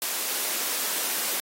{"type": "high-pass noise", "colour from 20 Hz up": "white", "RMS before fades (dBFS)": -28, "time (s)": [0.02, 1.4], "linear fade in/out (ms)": 0, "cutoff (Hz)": 240, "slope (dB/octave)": 24, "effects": ["AAC 48 kbps"]}